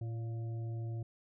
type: harmonic tone with a mistuned harmonic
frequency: 114.1 Hz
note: A#2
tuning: 37 cents flat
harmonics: 1 / 3 / 5 / 6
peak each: -36 / -50 / -58 / -58 dBFS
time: 0.01-1.03 s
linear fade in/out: 5 ms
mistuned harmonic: 6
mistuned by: +46 cents
effects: none